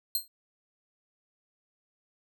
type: tone with exponential decay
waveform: 5% pulse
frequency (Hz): 4186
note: C8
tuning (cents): 0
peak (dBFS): -16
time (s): 0.15-0.28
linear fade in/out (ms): 2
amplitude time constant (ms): 27
effects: none